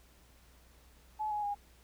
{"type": "tone with pitch steps", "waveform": "sine", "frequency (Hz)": [857, 836.5, 816.4], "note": ["A5", "G#5", "G#5"], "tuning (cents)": [-46, 12, -30], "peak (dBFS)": -32, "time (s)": [1.19, 1.55], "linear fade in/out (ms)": 20, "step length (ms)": 120, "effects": ["added 60 Hz sine -61 dBFS peak until 1.83 s", "pink hiss -64 dBFS RMS until 1.83 s"]}